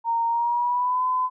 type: tone with pitch glide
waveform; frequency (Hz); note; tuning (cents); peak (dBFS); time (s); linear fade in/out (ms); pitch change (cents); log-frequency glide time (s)
sine; 925 to 1014.6; A#5 to B5; -14 to +46; -20; 0.04-1.3; 50; +160; 0.27-1.04
effects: none